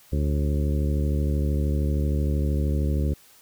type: harmonic tone with a mistuned harmonic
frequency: 73 Hz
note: D2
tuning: 10 cents flat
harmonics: 1 / 2 / 3 / 4 / 5 / 6 / 7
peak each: -22 / -28 / -32 / -34 / -36 / -38 / -39 dBFS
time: 0.12-3.14 s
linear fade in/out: 10 ms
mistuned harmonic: 7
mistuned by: +83 cents
effects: white hiss -54 dBFS RMS until 3.41 s